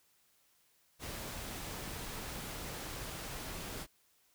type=noise; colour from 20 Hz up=pink; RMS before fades=-43 dBFS; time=0.99-3.87 s; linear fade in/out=50 ms; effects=white hiss -71 dBFS RMS until 4.34 s